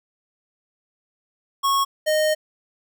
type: tone pair in turn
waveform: square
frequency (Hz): 1100 / 617.4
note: C#6 / D#5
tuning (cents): -14 / -14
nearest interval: minor seventh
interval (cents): 1000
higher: first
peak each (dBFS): -18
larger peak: neither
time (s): 1.63-1.85 / 2.06-2.35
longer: second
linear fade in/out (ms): 20
effects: none